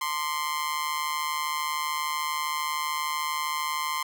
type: tone with amplitude modulation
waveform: sawtooth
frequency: 1045 Hz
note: C6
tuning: 2 cents flat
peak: -20 dBFS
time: 0.01-4.03 s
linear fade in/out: 5 ms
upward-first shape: sine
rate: 153 Hz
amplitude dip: 75%
effects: none